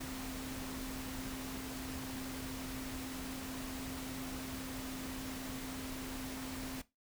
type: tone in noise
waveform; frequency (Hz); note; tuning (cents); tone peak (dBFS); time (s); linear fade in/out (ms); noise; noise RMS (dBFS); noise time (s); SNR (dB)
sine; 261.5; C4; -1; -43; 0-6.82; 10; pink; -45; 0-6.82; -1
effects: noise-tail reverb RT60 0.2 s tail -17 dB re dry